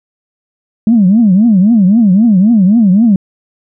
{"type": "tone with vibrato", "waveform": "sine", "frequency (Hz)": 207.7, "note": "G#3", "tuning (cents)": 0, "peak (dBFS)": -3, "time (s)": [0.87, 3.16], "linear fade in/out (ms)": 2, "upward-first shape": "triangle", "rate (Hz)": 3.8, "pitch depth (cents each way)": 290, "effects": ["tanh soft clip ceiling 0 dBFS"]}